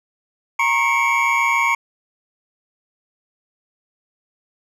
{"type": "tone cluster", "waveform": "triangle", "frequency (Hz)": [937, 1084, 2175, 2295], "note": ["A#5", "C#6", "C#7", "D7"], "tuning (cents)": [9, -39, -33, -40], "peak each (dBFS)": -19, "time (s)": [0.59, 1.75], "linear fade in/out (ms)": 5, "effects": []}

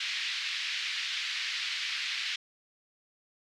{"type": "band-pass noise", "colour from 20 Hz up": "pink", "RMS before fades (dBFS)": -34, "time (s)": [0, 2.36], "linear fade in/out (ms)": 5, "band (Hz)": [2000, 4600], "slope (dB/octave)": 24, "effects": []}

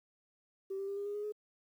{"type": "tone with pitch steps", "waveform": "sine", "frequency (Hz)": [387.4, 392.8, 398.3, 403.9, 409.5, 415.2, 421], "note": ["G4", "G4", "G4", "G#4", "G#4", "G#4", "G#4"], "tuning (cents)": [-20, 4, 28, -48, -24, 0, 24], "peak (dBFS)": -35, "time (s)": [0.7, 1.323], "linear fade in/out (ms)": 10, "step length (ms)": 89, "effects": ["tanh soft clip ceiling -31 dBFS", "11-bit"]}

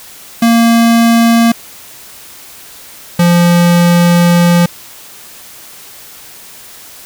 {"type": "tone pair in turn", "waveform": "square", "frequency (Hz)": [231.4, 173.35], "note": ["A#3", "F3"], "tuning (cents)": [-13, -13], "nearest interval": "perfect fourth", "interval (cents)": 500, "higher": "first", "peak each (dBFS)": -6, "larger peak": "neither", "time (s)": [[0.42, 1.52], [3.19, 4.66]], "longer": "second", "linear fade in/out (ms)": 5, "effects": ["white hiss -34 dBFS RMS until 7.05 s"]}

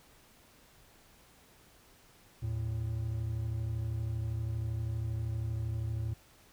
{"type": "tone pair together", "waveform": "triangle", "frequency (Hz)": [79.3, 111.94], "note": ["D#2", "A2"], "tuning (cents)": [33, 30], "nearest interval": "tritone", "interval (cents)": 597, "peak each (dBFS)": [-36, -31], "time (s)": [2.42, 6.14], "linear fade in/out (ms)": 10, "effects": ["pink hiss -61 dBFS RMS until 6.52 s"]}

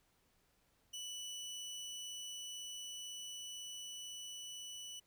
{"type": "tone with level ramp", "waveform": "25% pulse", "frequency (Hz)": 2966, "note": "F#7", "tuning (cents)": 4, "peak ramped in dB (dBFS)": [-40, -43], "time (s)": [0.93, 5], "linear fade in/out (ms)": 10, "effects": ["pink hiss -75 dBFS RMS until 5.06 s"]}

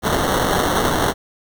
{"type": "noise with sample-and-hold", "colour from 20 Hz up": "violet", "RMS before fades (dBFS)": -18, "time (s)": [0.02, 1.14], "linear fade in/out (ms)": 50, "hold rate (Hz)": 2450, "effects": []}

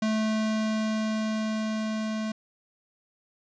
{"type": "tone with level ramp", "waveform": "square", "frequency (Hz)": 217.7, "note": "A3", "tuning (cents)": -18, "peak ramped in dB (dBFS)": [-24, -29], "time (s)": [0.02, 2.32], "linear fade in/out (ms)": 5, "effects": ["resampled to 16000 Hz", "10-bit"]}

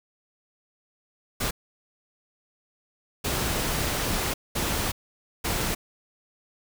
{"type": "noise bursts at uneven times", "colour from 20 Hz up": "pink", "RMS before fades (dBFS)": -27, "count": 4, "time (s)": [[1.4, 1.51], [3.24, 4.34], [4.55, 4.92], [5.44, 5.75]], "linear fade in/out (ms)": 10, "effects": []}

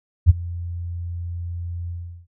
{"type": "tone with ADSR envelope", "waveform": "sine", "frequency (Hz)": 86.4, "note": "F2", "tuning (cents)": -18, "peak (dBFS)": -4, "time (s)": [0.26, 2.27], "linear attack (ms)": 37, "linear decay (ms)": 21, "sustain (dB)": -22, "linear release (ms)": 380, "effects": []}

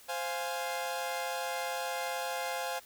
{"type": "chord", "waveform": "sawtooth", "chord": "F minor", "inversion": "second", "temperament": "equal", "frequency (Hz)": [523.3, 698.5, 830.6], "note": ["C5", "F5", "Ab5"], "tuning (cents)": [0, 0, 0], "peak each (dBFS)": -34, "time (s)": [0.08, 2.8], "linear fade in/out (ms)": 20, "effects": ["white hiss -56 dBFS RMS until 2.85 s"]}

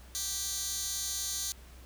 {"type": "tone with high-pass filter", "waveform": "15% pulse", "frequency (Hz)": 392, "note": "G4", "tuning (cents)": 0, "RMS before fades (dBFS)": -35, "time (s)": [0.15, 1.52], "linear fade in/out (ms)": 0, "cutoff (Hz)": 5500, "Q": 1.8, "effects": ["added 62 Hz sine -50 dBFS peak until 1.85 s", "pink hiss -57 dBFS RMS until 1.85 s"]}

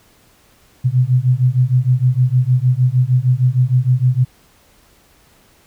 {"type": "beating tone pair", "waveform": "sine", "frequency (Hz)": [123.47, 129.97], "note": ["B2", "C3"], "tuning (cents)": [0, -11], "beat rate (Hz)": 6.5, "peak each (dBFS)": -14, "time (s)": [0.84, 4.25], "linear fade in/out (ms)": 20, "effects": ["pink hiss -52 dBFS RMS until 5.66 s"]}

